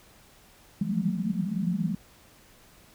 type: band-pass noise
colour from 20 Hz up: pink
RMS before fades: -28 dBFS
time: 0.81-1.95 s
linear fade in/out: 5 ms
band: 170 to 220 Hz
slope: 96 dB/octave
effects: pink hiss -56 dBFS RMS until 2.94 s